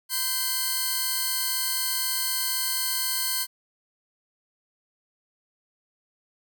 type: tone cluster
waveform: 5% pulse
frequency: 1024 / 1558 / 4331 Hz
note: C6 / G6 / C#8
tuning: -38 / -11 / -41 cents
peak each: -20 dBFS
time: 0.09-3.47 s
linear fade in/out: 50 ms
effects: none